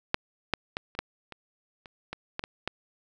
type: clicks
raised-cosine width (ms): 0.3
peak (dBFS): -6 / -8 / -14 / -28 / -12 / -25 / -29 / -19 / -15 / -18 / -13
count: 11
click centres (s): 0.144 / 0.537 / 0.769 / 0.951 / 0.99 / 1.323 / 1.858 / 2.13 / 2.394 / 2.439 / 2.676
effects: none